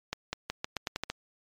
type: accelerating click train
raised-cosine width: 0.2 ms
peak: -14 dBFS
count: 9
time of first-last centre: 0.13-1.1 s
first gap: 200 ms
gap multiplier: 0.85
effects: MP3 96 kbps